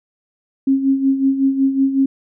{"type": "tone with tremolo", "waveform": "sine", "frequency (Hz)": 270.2, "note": "C#4", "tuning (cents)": -44, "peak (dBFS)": -10, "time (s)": [0.67, 2.06], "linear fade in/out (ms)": 5, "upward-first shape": "sine", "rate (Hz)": 5.4, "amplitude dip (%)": 65, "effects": []}